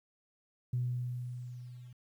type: tone with level ramp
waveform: sine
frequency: 123.47 Hz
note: B2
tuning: in tune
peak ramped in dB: -28 to -48 dBFS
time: 0.73-1.93 s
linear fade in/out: 5 ms
effects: tanh soft clip ceiling -24 dBFS + 11-bit